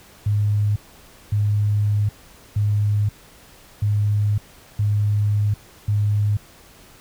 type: tone bursts at uneven times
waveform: sine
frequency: 103.83 Hz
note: G#2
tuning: in tune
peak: -16 dBFS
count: 6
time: 0.26-0.76 / 1.32-2.09 / 2.56-3.09 / 3.82-4.38 / 4.79-5.54 / 5.88-6.37 s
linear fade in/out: 5 ms
effects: pink hiss -48 dBFS RMS until 7 s